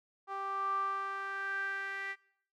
sawtooth tone with band-pass filter sweep, 392 Hz, G4, in tune, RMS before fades -37 dBFS, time 0.27-2.16 s, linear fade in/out 50 ms, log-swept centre 1000 to 1900 Hz, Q 8.5, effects noise-tail reverb RT60 0.6 s tail -20 dB re dry

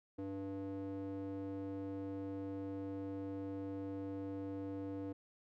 square tone with band-pass filter, 97.5 Hz, G2, 9 cents flat, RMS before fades -43 dBFS, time 0.18-5.13 s, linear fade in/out 10 ms, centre 370 Hz, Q 4.1, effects none

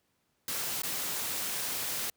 white noise with dropouts, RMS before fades -34 dBFS, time 0.48-2.1 s, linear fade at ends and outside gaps 2 ms, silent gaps 0.82-0.833 s, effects pink hiss -75 dBFS RMS until 2.16 s + high-pass 80 Hz 12 dB/octave

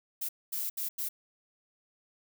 violet noise bursts at uneven times, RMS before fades -34 dBFS, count 4, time 0.21-0.29 / 0.52-0.7 / 0.77-0.89 / 0.98-1.09 s, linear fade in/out 10 ms, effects none

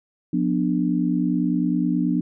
sine chord, B diminished, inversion second, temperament just, 177.8 / 246.9 / 296.3 Hz, F3 / B3 / D4, +31 / 0 / +15 cents, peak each -23 dBFS, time 0.33-2.21 s, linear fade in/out 5 ms, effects none

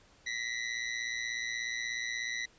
sawtooth ring-modulated tone, 1971 Hz, B6, 4 cents flat, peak -27 dBFS, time 0.26-2.46 s, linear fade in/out 10 ms, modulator 58.3 Hz, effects pink hiss -62 dBFS RMS until 2.58 s + resampled to 16000 Hz

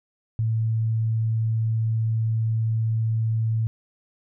sine tone, 111.9 Hz, A2, 30 cents sharp, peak -20 dBFS, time 0.39-3.67 s, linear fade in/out 0 ms, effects none

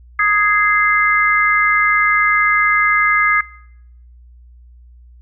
sine chord, Ab major, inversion second, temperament just, 1245.9 / 1661.2 / 2077 Hz, Eb6 / Ab6 / C7, +2 / 0 / -13 cents, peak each -16 dBFS, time 0.19-3.41 s, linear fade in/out 5 ms, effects noise-tail reverb RT60 0.8 s tail -23 dB re dry + added 60 Hz sine -40 dBFS peak until 5.21 s

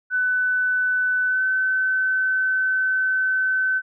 sine tone with pitch glide, 1500 to 1523.6 Hz, F#6 to G6, +23 to -50 cents, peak -18 dBFS, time 0.1-3.82 s, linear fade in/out 50 ms, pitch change +27 cents, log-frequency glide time 1.25-1.43 s, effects none

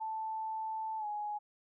sine tone with pitch glide, 880 to 835.9 Hz, A5 to G#5, 0 to +11 cents, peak -35 dBFS, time 0-1.39 s, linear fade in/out 20 ms, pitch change -89 cents, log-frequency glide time 0.98-1.06 s, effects none

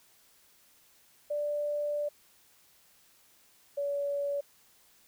sine tone pair in turn, 588 / 568.6 Hz, D5 / C#5, +2 / +44 cents, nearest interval minor second, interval 58 cents, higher first, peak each -29 / -29 dBFS, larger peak neither, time 1.3-2.09 / 3.77-4.41 s, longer first, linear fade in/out 10 ms, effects white hiss -63 dBFS RMS until 5.07 s

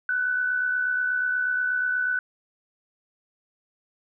sine tone with amplitude modulation, 1495 Hz, F#6, 17 cents sharp, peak -20 dBFS, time 0.09-2.19 s, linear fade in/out 2 ms, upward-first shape sine, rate 68.3 Hz, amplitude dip 45%, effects none

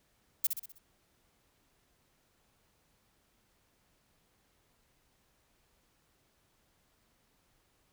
violet noise with echo, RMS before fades -27 dBFS, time 0.44-0.47 s, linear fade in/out 5 ms, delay 63 ms, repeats 5, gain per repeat -6 dB, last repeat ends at 0.785 s, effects pink hiss -72 dBFS RMS until 7.92 s

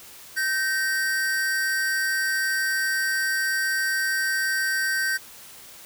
square tone pair together, 1549 / 1861.5 Hz, G6 / A#6, -21 / -3 cents, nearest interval minor third, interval 318 cents, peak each -24 / -29 dBFS, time 0.36-5.18 s, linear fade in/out 20 ms, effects white hiss -45 dBFS RMS until 5.85 s

